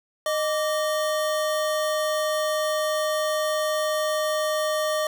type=tone pair together; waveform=square; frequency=616.6 / 1164 Hz; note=D#5 / D6; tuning=-16 / -16 cents; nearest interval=major seventh; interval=1100 cents; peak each=-24 / -30 dBFS; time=0.26-5.07 s; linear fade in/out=2 ms; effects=none